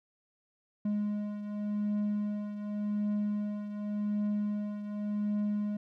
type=beating tone pair; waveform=triangle; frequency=207.7 / 208.58 Hz; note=G#3 / G#3; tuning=0 / +8 cents; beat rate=0.88 Hz; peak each=-29 / -36 dBFS; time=0.85-5.77 s; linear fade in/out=5 ms; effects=none